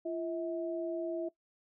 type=tone pair together; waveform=sine; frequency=341.7 / 645 Hz; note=F4 / E5; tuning=-38 / -38 cents; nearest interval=major seventh; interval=1100 cents; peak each=-35 / -37 dBFS; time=0.05-1.29 s; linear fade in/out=10 ms; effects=noise-tail reverb RT60 0.1 s tail -18 dB re dry